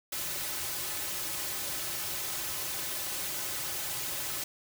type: noise with comb filter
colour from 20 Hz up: white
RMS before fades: -35 dBFS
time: 0.12-4.44 s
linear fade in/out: 5 ms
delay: 4.3 ms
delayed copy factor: -0.7
effects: none